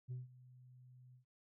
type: tone with ADSR envelope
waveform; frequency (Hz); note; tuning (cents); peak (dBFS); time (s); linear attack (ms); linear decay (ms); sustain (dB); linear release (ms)
sine; 126; B2; +35; -38; 0.08-1.25; 34; 160; -20; 110
effects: tanh soft clip ceiling -40 dBFS